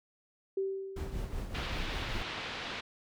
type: tone with exponential decay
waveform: sine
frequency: 387.3 Hz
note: G4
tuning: 21 cents flat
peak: -28 dBFS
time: 0.57-1.68 s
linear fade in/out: 5 ms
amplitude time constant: 240 ms
type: noise with tremolo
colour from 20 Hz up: brown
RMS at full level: -35 dBFS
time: 0.96-2.23 s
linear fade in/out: 5 ms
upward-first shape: triangle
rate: 5.2 Hz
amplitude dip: 55%
type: low-pass noise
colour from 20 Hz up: white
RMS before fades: -40 dBFS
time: 1.54-2.81 s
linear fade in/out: 10 ms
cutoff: 3700 Hz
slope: 24 dB/octave
effects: none